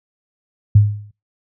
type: tone with exponential decay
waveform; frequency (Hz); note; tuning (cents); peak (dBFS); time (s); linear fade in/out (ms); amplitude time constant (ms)
sine; 103.83; G#2; 0; -3; 0.75-1.11; 5; 78
effects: noise-tail reverb RT60 0.2 s tail -22 dB re dry + high-pass 60 Hz 12 dB/octave